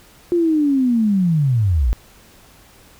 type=linear sweep; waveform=sine; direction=down; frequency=353.3 to 49 Hz; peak=-13 dBFS; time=0.32-1.93 s; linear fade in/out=0 ms; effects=pink hiss -48 dBFS RMS until 2.99 s